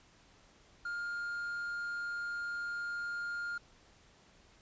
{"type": "tone with quantisation", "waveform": "triangle", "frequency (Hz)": 1409, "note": "F6", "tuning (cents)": 15, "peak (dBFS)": -34, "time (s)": [0.85, 3.58], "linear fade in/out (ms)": 5, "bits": 10, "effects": ["pink hiss -63 dBFS RMS until 4.61 s", "resampled to 16000 Hz"]}